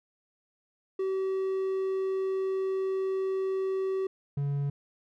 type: tone pair in turn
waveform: triangle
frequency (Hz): 382.2 / 141.72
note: G4 / C#3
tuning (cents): -44 / +39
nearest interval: octave + perfect fourth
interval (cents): 1717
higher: first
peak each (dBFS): -25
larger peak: neither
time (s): 0.99-4.07 / 4.37-4.7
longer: first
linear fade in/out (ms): 5
effects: none